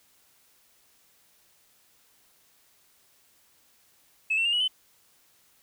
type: tone with pitch steps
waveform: sine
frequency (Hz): 2596 / 2700 / 2808 / 2921 / 3038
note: E7 / E7 / F7 / F#7 / F#7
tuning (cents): -27 / +41 / +9 / -23 / +45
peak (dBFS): -21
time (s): 4.3-4.68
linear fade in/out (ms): 10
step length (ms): 76
effects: tanh soft clip ceiling -19 dBFS + white hiss -63 dBFS RMS until 5.62 s